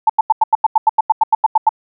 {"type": "tone bursts", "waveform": "sine", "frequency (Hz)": 880, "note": "A5", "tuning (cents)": 0, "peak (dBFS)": -6, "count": 15, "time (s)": [0.07, 1.692], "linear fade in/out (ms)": 5, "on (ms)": 26, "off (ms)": 88, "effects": []}